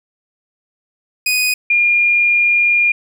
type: tone pair in turn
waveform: sawtooth / sine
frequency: 2489 / 2414 Hz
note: D#7 / D7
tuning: 0 / +47 cents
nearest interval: minor second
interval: 53 cents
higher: first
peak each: -10 dBFS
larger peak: neither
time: 1.26-1.54 / 1.7-2.92 s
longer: second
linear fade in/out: 5 ms
effects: none